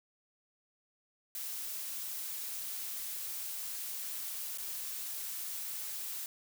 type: noise with dropouts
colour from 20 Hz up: blue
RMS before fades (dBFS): -40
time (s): 1.35-6.26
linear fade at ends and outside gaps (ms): 1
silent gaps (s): 4.575-4.583
effects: none